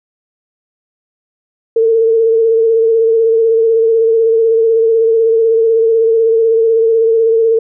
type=tone with vibrato; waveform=sine; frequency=452 Hz; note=A4; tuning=47 cents sharp; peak=-7 dBFS; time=1.76-7.59 s; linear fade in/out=5 ms; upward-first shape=sine; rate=16 Hz; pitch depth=30 cents each way; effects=none